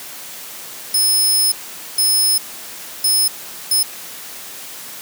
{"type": "tone bursts at uneven times", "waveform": "10% pulse", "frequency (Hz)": 5200, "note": "E8", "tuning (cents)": -24, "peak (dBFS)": -7, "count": 4, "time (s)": [[0.94, 1.52], [1.98, 2.38], [3.04, 3.28], [3.71, 3.83]], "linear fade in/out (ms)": 5, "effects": ["white hiss -33 dBFS RMS until 5.01 s", "high-pass 150 Hz 12 dB/octave"]}